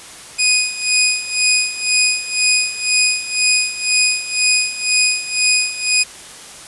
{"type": "tone with tremolo", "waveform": "15% pulse", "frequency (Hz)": 2489, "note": "D#7", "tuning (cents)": 0, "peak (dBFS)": -4, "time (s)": [0.38, 6.04], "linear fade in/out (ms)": 20, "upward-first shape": "sine", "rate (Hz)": 2, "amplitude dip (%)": 80, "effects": ["white hiss -36 dBFS RMS until 6.67 s", "resampled to 24000 Hz"]}